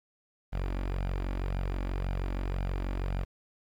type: tone with flanger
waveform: sawtooth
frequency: 46.24 Hz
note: F#1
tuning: in tune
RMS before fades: -32 dBFS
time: 0.52-3.25 s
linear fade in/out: 20 ms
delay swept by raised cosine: 1.3 to 3.6 ms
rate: 1.9 Hz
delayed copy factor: +0.5
effects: low-pass 3000 Hz 12 dB/octave + 10-bit